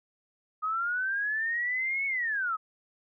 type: linear two-way sweep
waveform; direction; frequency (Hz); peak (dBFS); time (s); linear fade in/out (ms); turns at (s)
sine; up then down; 1244.5 to 2223 to 1244.5; -27; 0.62-2.57; 20; 2.06
effects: none